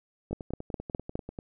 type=two click trains; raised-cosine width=2 ms; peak=-17 / -24 dBFS; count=5 / 12; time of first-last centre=0.33-1.155 / 0.31-1.388 s; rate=4.85 / 10.2 Hz; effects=none